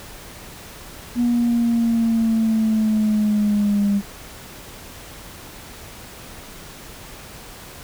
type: linear sweep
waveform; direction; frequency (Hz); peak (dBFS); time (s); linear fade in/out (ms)
sine; down; 241.6 to 200.2; -14; 1.15-4.02; 50
effects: tanh soft clip ceiling -12 dBFS + pink hiss -39 dBFS RMS until 7.83 s